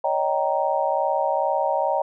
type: chord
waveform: sine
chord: Eb dominant seventh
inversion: third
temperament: just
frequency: 560 / 622.3 / 777.8 / 933.4 Hz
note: Db5 / Eb5 / G5 / Bb5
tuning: +18 / 0 / -14 / +2 cents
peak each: -25 dBFS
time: 0.04-2.02 s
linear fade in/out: 5 ms
effects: none